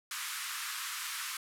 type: band-pass noise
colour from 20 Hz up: pink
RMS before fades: -39 dBFS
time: 0.11-1.37 s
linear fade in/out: 2 ms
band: 1100 to 14000 Hz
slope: 48 dB/octave
effects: none